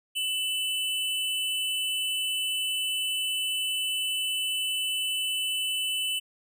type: tone pair together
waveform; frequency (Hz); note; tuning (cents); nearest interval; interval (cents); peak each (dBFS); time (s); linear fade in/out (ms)
square; 2663 / 2995; E7 / F#7; +17 / +20; major second; 203; -35 / -28; 0.15-6.2; 20
effects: none